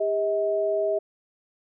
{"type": "tone pair together", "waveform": "sine", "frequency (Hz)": [401.9, 638], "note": ["G4", "D#5"], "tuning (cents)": [43, 43], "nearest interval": "minor sixth", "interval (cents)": 800, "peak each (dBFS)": [-26, -23], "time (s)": [0, 0.99], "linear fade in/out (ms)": 10, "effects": []}